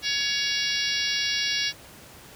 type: harmonic tone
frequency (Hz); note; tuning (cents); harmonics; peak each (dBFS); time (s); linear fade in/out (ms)
561; C#5; +21; 3 / 4 / 5 / 6 / 7 / 8 / 9 / 10; -32 / -32 / -32 / -32 / -32 / -32 / -32 / -32; 0.02-1.73; 50
effects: pink hiss -47 dBFS RMS until 2.35 s + high-pass 60 Hz 12 dB/octave